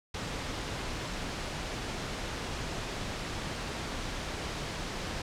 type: noise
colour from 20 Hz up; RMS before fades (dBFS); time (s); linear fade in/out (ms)
pink; -36; 0.14-5.22; 5
effects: low-pass 6000 Hz 12 dB/octave